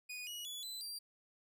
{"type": "tone with pitch steps", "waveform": "sawtooth", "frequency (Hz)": [2473, 2907, 3417, 4017, 4723], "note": ["D#7", "F#7", "G#7", "B7", "D8"], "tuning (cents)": [-11, -31, 49, 29, 9], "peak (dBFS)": -40, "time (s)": [0.09, 0.99], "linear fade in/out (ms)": 10, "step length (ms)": 180, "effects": []}